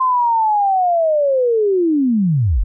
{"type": "linear sweep", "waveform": "sine", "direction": "down", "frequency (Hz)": [1046.5, 34.65], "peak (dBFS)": -12, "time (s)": [0, 2.64], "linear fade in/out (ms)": 10, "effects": []}